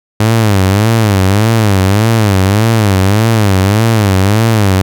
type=tone with vibrato; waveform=sawtooth; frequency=103.83 Hz; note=G#2; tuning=in tune; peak=-3 dBFS; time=0.2-4.82 s; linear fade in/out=5 ms; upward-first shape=sine; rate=1.7 Hz; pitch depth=170 cents each way; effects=none